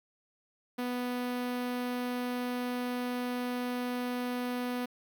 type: tone with notch filter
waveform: sawtooth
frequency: 246.9 Hz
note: B3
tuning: in tune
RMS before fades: -34 dBFS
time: 0.78-4.86 s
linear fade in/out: 10 ms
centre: 7200 Hz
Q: 1
effects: 10-bit